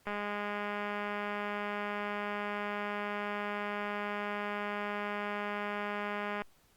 click train, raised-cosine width 0.5 ms, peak -22 dBFS, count 1309, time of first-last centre 0.07-6.42 s, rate 206 Hz, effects pink hiss -67 dBFS RMS until 6.76 s + Opus 48 kbps

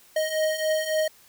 square beating tone pair, 622.3 / 625.9 Hz, D#5 / D#5, 0 / +10 cents, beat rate 3.6 Hz, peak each -29 / -25 dBFS, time 0.16-1.08 s, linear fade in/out 5 ms, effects white hiss -55 dBFS RMS until 1.28 s

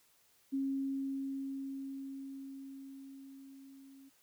sine tone with level ramp, 271.6 Hz, C#4, 35 cents flat, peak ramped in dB -31 to -54 dBFS, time 0.52-4.1 s, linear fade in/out 20 ms, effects white hiss -69 dBFS RMS until 4.22 s

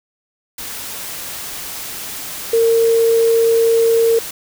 sine tone in noise, 457.6 Hz, A#4, 32 cents flat, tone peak -10 dBFS, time 2.53-4.19 s, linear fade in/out 5 ms, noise white, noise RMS -28 dBFS, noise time 0.58-4.31 s, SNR +15 dB, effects none

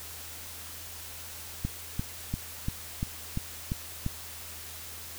click train, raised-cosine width 5 ms, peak -17 dBFS, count 8, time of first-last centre 1.65-4.064 s, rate 2.9 Hz, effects added 82 Hz sine -50 dBFS peak until 5.18 s + white hiss -43 dBFS RMS until 5.18 s

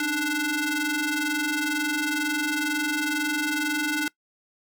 sawtooth ring-modulated tone, 587.3 Hz, D5, in tune, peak -17 dBFS, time 0-4.08 s, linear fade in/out 2 ms, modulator 892 Hz, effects noise-tail reverb RT60 0.1 s tail -23 dB re dry

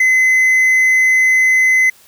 triangle tone, 2040 Hz, C7, 44 cents flat, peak -7 dBFS, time 0-1.9 s, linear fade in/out 5 ms, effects white hiss -47 dBFS RMS until 2.07 s

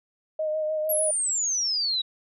sine tone with vibrato, 620 Hz, D#5, 6 cents flat, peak -24 dBFS, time 0.39-1.11 s, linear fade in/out 5 ms, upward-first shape sine, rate 6.6 Hz, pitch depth 23 cents each way
sine exponential sweep, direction down, 11680 to 3811 Hz, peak -23 dBFS, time 0.89-2.02 s, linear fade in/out 10 ms
effects none

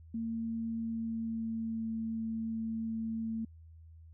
sine tone with pitch glide, 227.2 to 224.3 Hz, A#3 to A3, -44 to +34 cents, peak -33 dBFS, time 0.14-3.45 s, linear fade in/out 5 ms, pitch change -22 cents, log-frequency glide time 0.79-1.95 s, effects added 81 Hz sine -51 dBFS peak until 4.13 s

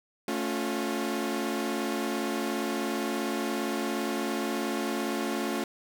sawtooth chord, A augmented, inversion none, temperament equal with one note detuned, 220 / 277.2 / 355.1 Hz, A3 / C#4 / E#4, 0 / 0 / +29 cents, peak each -29 dBFS, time 0.28-5.64 s, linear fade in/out 2 ms, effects none

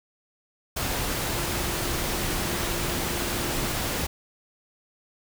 sine tone in noise, 347.5 Hz, F4, 9 cents flat, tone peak -37 dBFS, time 1.35-3.72 s, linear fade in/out 10 ms, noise pink, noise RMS -28 dBFS, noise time 0.76-4.07 s, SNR -12 dB, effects none

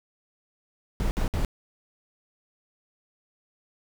brown noise bursts, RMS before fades -25 dBFS, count 3, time 1-1.448 s, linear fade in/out 0 ms, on 110 ms, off 59 ms, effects none

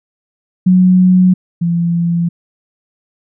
sine tone pair in turn, 183.5 / 170.5 Hz, F#3 / F3, -14 / -41 cents, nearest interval minor second, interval 127 cents, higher first, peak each -5 / -11 dBFS, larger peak first, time 0.66-1.34 / 1.61-2.29 s, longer neither, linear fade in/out 10 ms, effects none

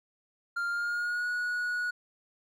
triangle tone with pitch glide, 1396.9 to 1459.6 Hz, F6 to F#6, 0 to -24 cents, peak -27 dBFS, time 0.56-1.91 s, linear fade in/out 10 ms, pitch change +76 cents, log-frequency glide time 0.69-1.27 s, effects none

